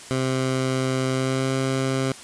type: tone with pitch glide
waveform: 15% pulse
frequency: 130.81 to 132.79 Hz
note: C3 to C3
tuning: 0 to +26 cents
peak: -15 dBFS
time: 0.11-2.12 s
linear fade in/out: 0 ms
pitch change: +26 cents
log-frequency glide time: 1.12-1.5 s
effects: white hiss -41 dBFS RMS until 2.23 s + resampled to 22050 Hz